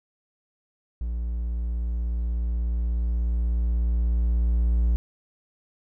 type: tone with level ramp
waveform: triangle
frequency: 58.27 Hz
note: A#1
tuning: in tune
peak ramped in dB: -24 to -16 dBFS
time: 1.01-4.96 s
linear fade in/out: 0 ms
effects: none